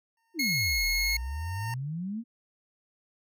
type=tone with exponential growth; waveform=25% pulse; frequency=914 Hz; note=A#5; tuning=34 cents flat; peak=-30 dBFS; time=0.17-1.74 s; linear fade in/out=2 ms; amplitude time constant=340 ms
type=exponential two-way sweep; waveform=sine; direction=down then up; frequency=370 to 38.19 to 240 Hz; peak=-31 dBFS; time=0.34-2.24 s; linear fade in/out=50 ms; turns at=0.86 s
type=tone; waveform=25% pulse; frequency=2167 Hz; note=C#7; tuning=40 cents flat; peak=-22 dBFS; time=0.39-1.17 s; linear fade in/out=5 ms
effects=none